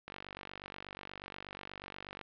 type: click train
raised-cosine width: 0.3 ms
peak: -27 dBFS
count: 104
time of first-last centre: 0.08-2.213 s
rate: 48.3 Hz
effects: low-pass 4000 Hz 12 dB/octave